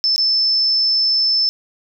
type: tone with dropouts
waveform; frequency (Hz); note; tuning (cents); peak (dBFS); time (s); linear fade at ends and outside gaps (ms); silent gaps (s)
sine; 5274; E8; 0; -13; 0.04-1.49; 0; 0.161-0.18
effects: none